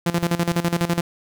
sawtooth tone with tremolo, 171.3 Hz, F3, 33 cents flat, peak -13 dBFS, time 0.06-1.01 s, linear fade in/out 5 ms, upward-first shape square, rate 12 Hz, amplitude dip 80%, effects none

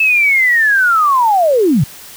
sine linear sweep, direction down, 2637 to 114.8 Hz, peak -8 dBFS, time 0-1.84 s, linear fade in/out 5 ms, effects white hiss -35 dBFS RMS until 2.16 s

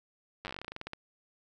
slowing click train, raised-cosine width 0.3 ms, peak -23 dBFS, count 18, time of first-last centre 0.45-0.934 s, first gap 9 ms, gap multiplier 1.13, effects none

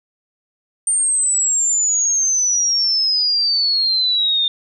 sine exponential sweep, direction down, 8870 to 3610 Hz, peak -14 dBFS, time 0.87-4.48 s, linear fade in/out 2 ms, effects none

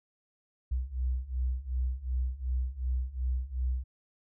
sine beating tone pair, 61.74 / 64.44 Hz, B1 / C2, 0 / -26 cents, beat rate 2.7 Hz, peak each -33 / -31 dBFS, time 0.71-3.84 s, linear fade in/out 10 ms, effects none

